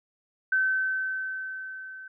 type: tone with level ramp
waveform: sine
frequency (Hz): 1534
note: G6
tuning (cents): -38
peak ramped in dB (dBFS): -20 to -40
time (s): 0.52-2.08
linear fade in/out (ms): 5
effects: none